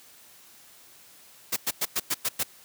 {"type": "noise bursts", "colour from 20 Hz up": "white", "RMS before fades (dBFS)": -26, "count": 7, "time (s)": [1.52, 2.435], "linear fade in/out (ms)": 10, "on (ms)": 45, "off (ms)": 100, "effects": ["white hiss -53 dBFS RMS until 2.64 s", "high-pass 80 Hz 12 dB/octave"]}